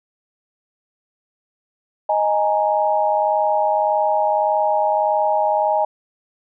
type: chord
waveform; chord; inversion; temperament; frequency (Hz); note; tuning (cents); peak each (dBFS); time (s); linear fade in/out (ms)
sine; D# suspended fourth; none; equal; 622.3 / 830.6 / 932.3; D#5 / G#5 / A#5; 0 / 0 / 0; -19 / -18 / -23; 2.09-5.85; 5
effects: none